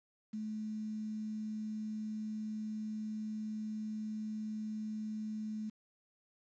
sine tone with quantisation, 215.5 Hz, A3, 36 cents flat, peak -37 dBFS, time 0.33-5.7 s, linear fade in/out 10 ms, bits 10, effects resampled to 16000 Hz

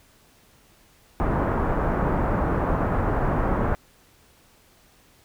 pink low-pass noise, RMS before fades -23 dBFS, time 1.2-3.75 s, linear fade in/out 0 ms, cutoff 1400 Hz, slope 24 dB/octave, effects pink hiss -57 dBFS RMS until 5.24 s

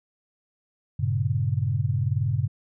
sine chord, G diminished, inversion none, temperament equal, 98 / 116.54 / 138.59 Hz, G2 / Bb2 / Db3, 0 / 0 / 0 cents, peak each -26 dBFS, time 0.99-2.48 s, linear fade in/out 10 ms, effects none

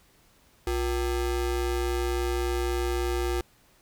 square ring-modulated tone, 208.8 Hz, G#3, 10 cents sharp, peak -23 dBFS, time 0.67-3.41 s, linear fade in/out 2 ms, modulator 147 Hz, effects pink hiss -61 dBFS RMS until 3.81 s

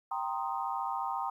sine chord, C minor seventh, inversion second, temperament equal, 784 / 932.3 / 1046.5 / 1244.5 Hz, G5 / Bb5 / C6 / Eb6, 0 / 0 / 0 / 0 cents, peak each -36 / -36 / -38 / -39 dBFS, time 0.11-1.3 s, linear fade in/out 5 ms, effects 11-bit

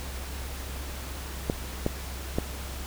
clicks, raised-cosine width 2 ms, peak -11 dBFS, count 3, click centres 1.499 / 1.864 / 2.385 s, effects added 66 Hz sine -36 dBFS peak until 2.86 s + pink hiss -40 dBFS RMS until 2.86 s

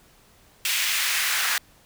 pink noise with high-pass filter sweep, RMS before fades -24 dBFS, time 0.65-1.58 s, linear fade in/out 2 ms, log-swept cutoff 2500 to 1500 Hz, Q 1.6, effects pink hiss -56 dBFS RMS until 1.85 s

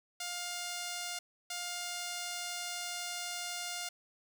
5% pulse tone pair in turn, 706 / 706 Hz, F5 / F5, +19 / +19 cents, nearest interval unison, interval 0 cents, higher neither, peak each -26 dBFS, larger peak neither, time 0.2-1.19 / 1.5-3.89 s, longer second, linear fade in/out 5 ms, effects none

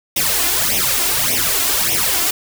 white noise with flanger, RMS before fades -17 dBFS, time 0.16-2.31 s, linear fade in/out 5 ms, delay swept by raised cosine 0.33 to 2.93 ms, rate 1.7 Hz, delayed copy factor +0.85, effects none

